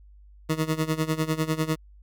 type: tone with tremolo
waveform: 20% pulse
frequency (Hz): 157.7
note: D#3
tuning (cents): +24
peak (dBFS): -16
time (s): 0.49-1.76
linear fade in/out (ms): 10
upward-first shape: sine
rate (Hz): 10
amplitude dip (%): 85
effects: added 50 Hz sine -48 dBFS peak until 2.02 s